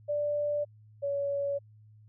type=tone pair in turn; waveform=sine; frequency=587.3 / 563.9 Hz; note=D5 / C#5; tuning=0 / +30 cents; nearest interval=minor second; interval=70 cents; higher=first; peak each=-27 / -28 dBFS; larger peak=first; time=0.08-0.65 / 1.02-1.59 s; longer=neither; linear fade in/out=20 ms; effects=added 107 Hz sine -53 dBFS peak until 2.08 s